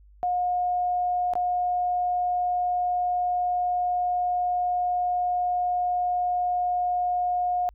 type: tone with dropouts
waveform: sine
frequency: 718 Hz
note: F5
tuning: 48 cents sharp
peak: -22 dBFS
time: 0.23-7.69 s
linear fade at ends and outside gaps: 0 ms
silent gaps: 1.336-1.354 s
effects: added 50 Hz sine -50 dBFS peak until 7.74 s